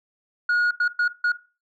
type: tone bursts at uneven times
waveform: sine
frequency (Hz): 1444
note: F#6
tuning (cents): -43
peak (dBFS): -15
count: 4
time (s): 0.49-0.71 / 0.8-0.88 / 0.99-1.08 / 1.24-1.32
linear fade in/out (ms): 5
effects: noise-tail reverb RT60 0.3 s tail -17 dB re dry + tanh soft clip ceiling -17 dBFS